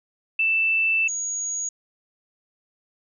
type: tone pair in turn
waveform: sine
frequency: 2653 / 6701 Hz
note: E7 / G#8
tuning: +10 / +15 cents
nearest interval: octave + major third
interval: 1605 cents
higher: second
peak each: -18 / -25 dBFS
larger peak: first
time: 0.39-1.08 / 1.08-1.69 s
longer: first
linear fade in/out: 5 ms
effects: none